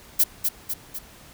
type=noise with echo; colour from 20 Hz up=violet; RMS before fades=-17 dBFS; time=0.19-0.24 s; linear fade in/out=10 ms; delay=250 ms; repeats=3; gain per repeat=-5 dB; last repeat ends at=0.99 s; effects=pink hiss -48 dBFS RMS until 1.33 s